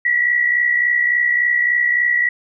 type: tone pair together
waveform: sine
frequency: 1931 / 1994.5 Hz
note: B6 / B6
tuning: -39 / +17 cents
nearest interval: minor second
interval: 56 cents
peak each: -14 / -22 dBFS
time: 0.05-2.29 s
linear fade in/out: 5 ms
effects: none